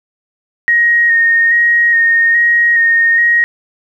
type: tone with vibrato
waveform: sine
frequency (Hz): 1864.7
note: A#6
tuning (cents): 0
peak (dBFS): -7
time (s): 0.68-3.44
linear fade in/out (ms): 0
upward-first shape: square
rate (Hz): 1.2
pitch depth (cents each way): 17
effects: 8-bit